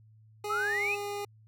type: tone with pitch glide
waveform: 25% pulse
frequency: 415.3 to 407.9 Hz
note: G#4 to G#4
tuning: 0 to -31 cents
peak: -30 dBFS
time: 0.44-1.25 s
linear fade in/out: 5 ms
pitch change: -31 cents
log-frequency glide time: 0.55-0.8 s
type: exponential sweep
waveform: sine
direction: up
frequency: 1244.5 to 2657 Hz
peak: -28 dBFS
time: 0.49-0.96 s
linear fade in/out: 20 ms
effects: added 109 Hz sine -55 dBFS peak until 1.47 s

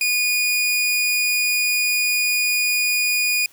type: tone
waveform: sawtooth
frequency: 2455 Hz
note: D#7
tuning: 24 cents flat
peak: -14 dBFS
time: 0.01-3.46 s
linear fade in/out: 2 ms
effects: white hiss -52 dBFS RMS until 3.52 s

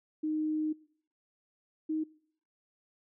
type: tone pair in turn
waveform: sine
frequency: 309.2 / 313.3 Hz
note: D#4 / D#4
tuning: -11 / +12 cents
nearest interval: unison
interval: 23 cents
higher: second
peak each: -29 / -29 dBFS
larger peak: neither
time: 0.23-0.73 / 1.89-2.04 s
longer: first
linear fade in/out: 10 ms
effects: noise-tail reverb RT60 0.6 s tail -22 dB re dry

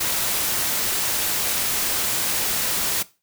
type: noise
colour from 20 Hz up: white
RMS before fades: -23 dBFS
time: 0-3.03 s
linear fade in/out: 10 ms
effects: noise-tail reverb RT60 0.3 s tail -19 dB re dry

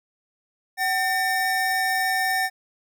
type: tone pair together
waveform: square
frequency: 757 / 1801.7 Hz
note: F#5 / A6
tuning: +39 / +41 cents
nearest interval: octave + minor third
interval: 1502 cents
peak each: -25 / -24 dBFS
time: 0.77-2.5 s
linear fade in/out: 50 ms
effects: none

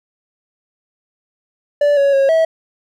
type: tone with pitch steps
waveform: triangle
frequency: 581 / 559 / 546 / 648 Hz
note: D5 / C#5 / C#5 / E5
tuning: -19 / +14 / -26 / -30 cents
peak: -8 dBFS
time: 1.81-2.45 s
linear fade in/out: 5 ms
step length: 160 ms
effects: none

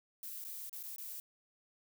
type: noise with dropouts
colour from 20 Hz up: violet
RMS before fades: -45 dBFS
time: 0.23-1.2 s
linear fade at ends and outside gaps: 1 ms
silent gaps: 0.442-0.449 / 0.695-0.729 / 0.829-0.836 / 0.961-0.982 s
effects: none

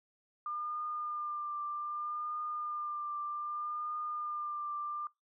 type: tone with vibrato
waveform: sine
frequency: 1200 Hz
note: D6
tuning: 37 cents sharp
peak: -35 dBFS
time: 0.46-5.07 s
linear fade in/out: 2 ms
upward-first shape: triangle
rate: 0.64 Hz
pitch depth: 28 cents each way
effects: noise-tail reverb RT60 0.2 s tail -25 dB re dry

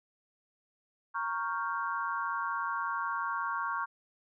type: chord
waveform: sine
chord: G half-diminished seventh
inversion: first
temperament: equal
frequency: 932.3 / 1108.7 / 1396.9 / 1568 Hz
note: Bb5 / Db6 / F6 / G6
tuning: 0 / 0 / 0 / 0 cents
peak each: -37 / -34 / -37 / -40 dBFS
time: 1.14-3.86 s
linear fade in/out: 20 ms
effects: none

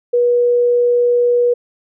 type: tone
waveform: sine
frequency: 484 Hz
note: B4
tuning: 35 cents flat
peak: -10 dBFS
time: 0.13-1.54 s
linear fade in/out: 10 ms
effects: none

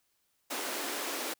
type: high-pass noise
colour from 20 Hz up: pink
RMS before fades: -36 dBFS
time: 0.5-1.34 s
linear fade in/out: 10 ms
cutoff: 260 Hz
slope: 48 dB/octave
effects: white hiss -75 dBFS RMS until 1.39 s

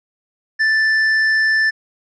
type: tone with hard clipping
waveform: sine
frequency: 1762 Hz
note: A6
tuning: 2 cents sharp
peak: -14 dBFS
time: 0.59-1.71 s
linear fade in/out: 20 ms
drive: 5 dB
effects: resampled to 22050 Hz

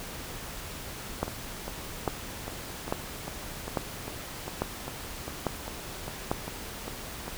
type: two click trains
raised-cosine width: 1 ms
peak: -21 / -12 dBFS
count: 16 / 7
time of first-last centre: 1.28-7.28 / 1.23-6.315 s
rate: 2.5 / 1.18 Hz
effects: pink hiss -40 dBFS RMS until 7.37 s

